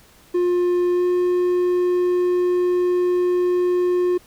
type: tone with pitch glide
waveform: triangle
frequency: 354.8 to 357.9 Hz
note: F4 to F4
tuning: +27 to +42 cents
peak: -14 dBFS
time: 0.34-4.18 s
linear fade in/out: 10 ms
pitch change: +15 cents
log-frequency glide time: 0.93-1.04 s
effects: pink hiss -51 dBFS RMS until 4.26 s